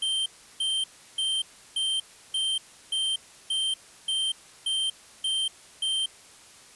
square tone bursts, 3136 Hz, G7, in tune, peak -25 dBFS, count 11, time 0.02-6.06 s, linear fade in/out 5 ms, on 240 ms, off 340 ms, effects white hiss -51 dBFS RMS until 6.75 s + resampled to 24000 Hz

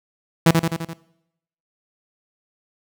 sawtooth tone with echo, 164.81 Hz, E3, in tune, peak -6 dBFS, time 0.46-0.51 s, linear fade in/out 5 ms, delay 85 ms, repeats 5, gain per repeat -4 dB, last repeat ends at 0.935 s, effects noise-tail reverb RT60 0.8 s tail -20 dB re dry

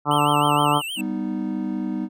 harmonic tone, 146.83 Hz, D3, in tune, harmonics 1 / 2 / 3 / 4 / 5 / 6 / 7 / 8 / 9, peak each -25 / -25 / -30 / -29 / -26 / -22 / -25 / -24 / -26 dBFS, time 0.05-0.82 s, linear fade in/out 50 ms
square tone with vibrato, 2900 Hz, F#7, 35 cents flat, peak -28 dBFS, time 0.11-1.01 s, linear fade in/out 2 ms, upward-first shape sine, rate 6.4 Hz, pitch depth 160 cents each way
triangle chord, G augmented, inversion none, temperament equal, 196 / 246.9 / 311.1 Hz, G3 / B3 / D#4, 0 / 0 / 0 cents, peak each -26 dBFS, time 0.96-2.09 s, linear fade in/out 50 ms
effects none

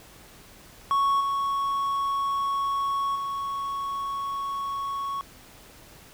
triangle tone with level steps, 1108.7 Hz, C#6, in tune, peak -18 / -22 / -26 dBFS, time 0.91-5.21 s, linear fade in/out 0 ms, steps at 1.2 / 3.15 s, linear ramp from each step 10 ms, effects pink hiss -50 dBFS RMS until 6.13 s

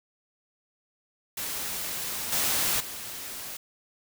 white noise with level steps, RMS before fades -33 / -26 / -38 dBFS, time 1.37-3.57 s, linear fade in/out 5 ms, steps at 2.32 / 2.8 s, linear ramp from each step 5 ms, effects none

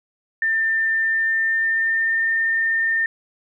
sine tone with pitch glide, 1794 to 1811.7 Hz, A6 to A#6, +33 to -50 cents, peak -17 dBFS, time 0.42-3.06 s, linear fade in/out 2 ms, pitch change +17 cents, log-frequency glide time 0.97-2.3 s, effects none

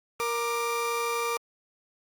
30% pulse tone pair together, 468.2 / 1186.6 Hz, A#4 / D6, +8 / +18 cents, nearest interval octave + major third, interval 1610 cents, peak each -27 dBFS, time 0.2-1.37 s, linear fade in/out 0 ms, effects Opus 48 kbps

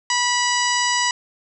harmonic tone, 978 Hz, B5, 17 cents flat, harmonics 1 / 2 / 3 / 4 / 5 / 6 / 7 / 8, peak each -22 / -23 / -26 / -31 / -26 / -28 / -32 / -28 dBFS, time 0.1-1.11 s, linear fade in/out 2 ms, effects none

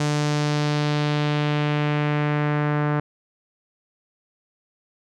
sawtooth tone with low-pass filter sweep, 148.4 Hz, D3, 18 cents sharp, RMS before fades -22 dBFS, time 0-3 s, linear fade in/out 5 ms, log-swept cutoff 6900 to 1500 Hz, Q 1.5, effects none

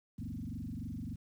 sine tone with frequency modulation, 164.81 Hz, E3, in tune, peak -38 dBFS, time 0.18-1.16 s, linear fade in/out 10 ms, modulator 23.4 Hz, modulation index 4.2, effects 11-bit

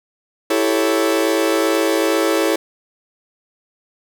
40% pulse chord, A dominant seventh, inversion second, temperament equal, 329.6 / 392 / 440 / 554.4 Hz, E4 / G4 / A4 / C#5, 0 / 0 / 0 / 0 cents, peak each -18 / -22 / -20 / -20 dBFS, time 0.5-2.56 s, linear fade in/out 5 ms, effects none

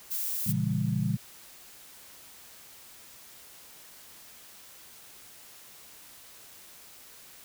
violet noise, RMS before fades -32 dBFS, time 0.1-0.53 s, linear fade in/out 20 ms
sine chord, A# diminished seventh, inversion none, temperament just, 116.54 / 139.85 / 167.82 / 201.4 Hz, A#2 / C#3 / E3 / G3, 0 / +16 / +31 / +47 cents, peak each -31 dBFS, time 0.46-1.17 s, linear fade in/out 10 ms
effects white hiss -51 dBFS RMS until 7.44 s

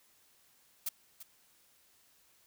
blue noise with echo, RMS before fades -35 dBFS, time 0.86-0.89 s, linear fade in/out 5 ms, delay 340 ms, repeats 1, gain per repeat -13 dB, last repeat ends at 1.23 s, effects white hiss -67 dBFS RMS until 2.46 s

